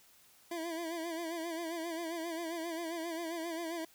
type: tone with vibrato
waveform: 25% pulse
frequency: 332.4 Hz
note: E4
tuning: 15 cents sharp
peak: -33 dBFS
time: 0.51-3.85 s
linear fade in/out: 5 ms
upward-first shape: sine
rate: 7.5 Hz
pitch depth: 71 cents each way
effects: white hiss -63 dBFS RMS until 3.94 s